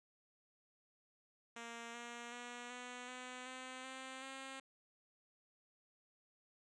5% pulse tone with pitch steps, 233.1 / 237.7 / 242.4 / 247.2 / 252.2 / 257.2 / 262.3 / 267.5 Hz, A#3 / A#3 / B3 / B3 / B3 / C4 / C4 / C4, 0 / +34 / -32 / +2 / +36 / -30 / +4 / +38 cents, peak -36 dBFS, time 1.56-4.6 s, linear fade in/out 5 ms, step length 380 ms, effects resampled to 22050 Hz

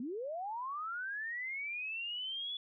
sine linear sweep, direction up, 222.6 to 3449 Hz, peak -37 dBFS, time 0-2.57 s, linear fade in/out 2 ms, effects none

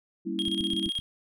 sine chord, G diminished seventh, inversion none, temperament equal, 196 / 233.1 / 277.2 / 329.6 Hz, G3 / Bb3 / Db4 / Fb4, 0 / 0 / 0 / 0 cents, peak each -34 / -37 / -37 / -32 dBFS, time 0.25-0.9 s, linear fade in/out 20 ms
triangle tone with tremolo, 3254 Hz, G#7, 36 cents flat, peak -25 dBFS, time 0.39-1 s, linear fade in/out 0 ms, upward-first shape square, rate 16 Hz, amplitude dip 70%
click train, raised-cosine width 5 ms, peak -28 dBFS, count 5, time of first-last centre 0.48-0.99 s, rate 7.84 Hz
effects none

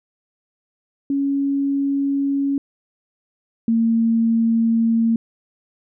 sine tone pair in turn, 278.2 / 228 Hz, C#4 / A#3, +6 / -38 cents, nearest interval minor third, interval 344 cents, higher first, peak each -17 / -14 dBFS, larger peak second, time 1.1-2.58 / 3.68-5.16 s, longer neither, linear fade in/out 2 ms, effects none

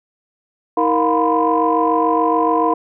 sine tone cluster, 318.6 / 466.2 / 709 / 979 / 1026 Hz, D#4 / A#4 / F5 / B5 / C6, +41 / 0 / +26 / -15 / -34 cents, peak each -19 dBFS, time 0.77-2.74 s, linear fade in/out 5 ms, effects tanh soft clip ceiling -3 dBFS

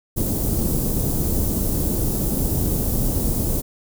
pink band-stop noise, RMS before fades -21 dBFS, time 0.16-3.62 s, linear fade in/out 20 ms, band 360 to 12000 Hz, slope 12 dB/octave, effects none

